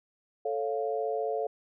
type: chord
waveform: sine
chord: A augmented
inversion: none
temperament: equal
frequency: 440 / 554.4 / 698.5 Hz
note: A4 / C#5 / E#5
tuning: 0 / 0 / 0 cents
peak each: -31 / -34 / -33 dBFS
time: 0.45-1.47 s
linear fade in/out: 5 ms
effects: none